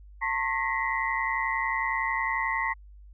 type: tone cluster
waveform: sine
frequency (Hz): 902 / 1080 / 1911 / 2042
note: A5 / C#6 / A#6 / C7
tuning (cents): +43 / -45 / +43 / -43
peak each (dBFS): -31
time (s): 0.21-2.74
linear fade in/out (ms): 20
effects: added 50 Hz sine -46 dBFS peak until 3.13 s